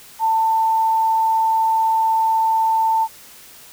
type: tone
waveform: sine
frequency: 892 Hz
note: A5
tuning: 23 cents sharp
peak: -14 dBFS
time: 0.19-3.08 s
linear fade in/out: 50 ms
effects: white hiss -43 dBFS RMS until 3.72 s